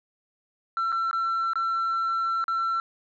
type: tone with dropouts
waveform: sine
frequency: 1347 Hz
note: E6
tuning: 37 cents sharp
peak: -21 dBFS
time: 0.77-2.8 s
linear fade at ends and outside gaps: 1 ms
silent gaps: 0.92-0.925 / 1.112-1.13 / 1.534-1.556 / 2.441-2.481 s
effects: tanh soft clip ceiling -22 dBFS